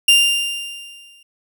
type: tone with exponential decay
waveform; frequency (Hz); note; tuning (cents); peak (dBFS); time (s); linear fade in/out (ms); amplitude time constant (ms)
40% pulse; 2794; F7; 0; -6; 0.08-1.23; 5; 250
effects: none

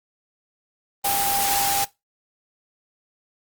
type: tone in noise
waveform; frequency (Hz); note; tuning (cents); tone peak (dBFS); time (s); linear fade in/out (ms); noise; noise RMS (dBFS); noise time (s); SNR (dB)
sine; 798; G5; +31; -23; 1.04-1.85; 10; white; -23; 1.04-1.85; -3
effects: noise-tail reverb RT60 0.2 s tail -20 dB re dry + Opus 24 kbps

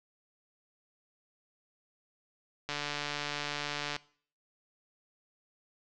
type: click train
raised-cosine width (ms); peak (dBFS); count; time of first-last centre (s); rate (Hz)
0.2; -17; 187; 2.69-3.964; 146
effects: noise-tail reverb RT60 0.5 s tail -21 dB re dry + low-pass 6000 Hz 12 dB/octave

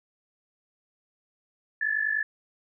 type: tone pair together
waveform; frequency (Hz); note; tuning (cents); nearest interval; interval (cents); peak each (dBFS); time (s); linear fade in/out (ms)
sine; 1709.9 / 1760; A6 / A6; -50 / 0; unison; 50; -27; 1.81-2.23; 5
effects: none

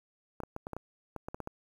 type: clicks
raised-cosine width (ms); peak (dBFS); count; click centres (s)
1; -24; 11; 0.403 / 0.435 / 0.564 / 0.669 / 0.733 / 0.766 / 1.163 / 1.285 / 1.345 / 1.403 / 1.474
effects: 9-bit

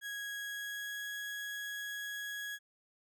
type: tone with pitch glide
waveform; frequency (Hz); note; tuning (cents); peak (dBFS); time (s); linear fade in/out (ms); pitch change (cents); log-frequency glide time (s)
35% pulse; 1655 to 1664.6; G#6 to G#6; -6 to +4; -37; 0.01-2.59; 50; +10; 0.36-1.08
effects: none

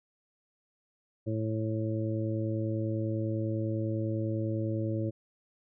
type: harmonic tone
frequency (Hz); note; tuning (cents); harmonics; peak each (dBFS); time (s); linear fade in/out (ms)
110; A2; 0; 1 / 2 / 3 / 4 / 5; -31 / -38 / -34 / -44 / -38; 1.26-5.11; 20
effects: none

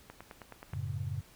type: click train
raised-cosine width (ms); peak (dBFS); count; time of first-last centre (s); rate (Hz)
0.5; -30; 7; 0.1-0.735; 9.45
type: chord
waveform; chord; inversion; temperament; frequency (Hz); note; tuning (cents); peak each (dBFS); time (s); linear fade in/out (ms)
sine; F# minor; none; equal; 92.5 / 110 / 138.59; F#2 / A2 / C#3; 0 / 0 / 0; -38; 0.73-1.21; 5
effects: pink hiss -59 dBFS RMS until 1.35 s

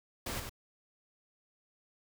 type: noise with echo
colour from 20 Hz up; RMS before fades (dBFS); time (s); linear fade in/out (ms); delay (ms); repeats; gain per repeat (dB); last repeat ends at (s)
pink; -38; 0.26-0.4; 5; 95; 1; -5; 0.495
effects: none

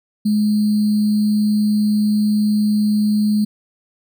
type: tone with sample-and-hold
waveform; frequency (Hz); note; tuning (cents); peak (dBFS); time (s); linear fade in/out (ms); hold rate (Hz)
sine; 210.5; G#3; +24; -13; 0.25-3.45; 10; 4410
effects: none

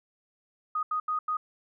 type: tone bursts at uneven times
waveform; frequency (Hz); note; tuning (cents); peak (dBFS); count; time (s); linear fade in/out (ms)
sine; 1244.5; D#6; 0; -26; 4; 0.75-0.83 / 0.91-1 / 1.08-1.19 / 1.28-1.37; 5
effects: none

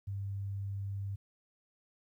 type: tone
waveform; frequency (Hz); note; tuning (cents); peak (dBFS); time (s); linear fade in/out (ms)
sine; 99; G2; +18; -35; 0.07-1.16; 10
effects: 12-bit

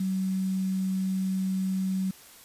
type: tone with quantisation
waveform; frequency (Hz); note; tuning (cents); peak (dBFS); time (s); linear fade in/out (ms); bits
sine; 189.3; F#3; +40; -25; 0-2.11; 5; 8
effects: white hiss -51 dBFS RMS until 2.44 s + resampled to 32000 Hz

